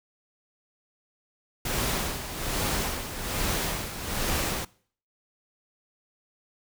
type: noise with tremolo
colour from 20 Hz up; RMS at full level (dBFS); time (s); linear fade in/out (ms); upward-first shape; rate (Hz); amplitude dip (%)
pink; -27; 1.65-4.65; 5; sine; 1.2; 65
effects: noise-tail reverb RT60 0.5 s tail -22 dB re dry